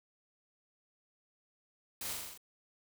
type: noise with echo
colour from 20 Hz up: white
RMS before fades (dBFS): -41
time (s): 2.01-2.13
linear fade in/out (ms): 2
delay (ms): 41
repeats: 6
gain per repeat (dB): -2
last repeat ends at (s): 2.376
effects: none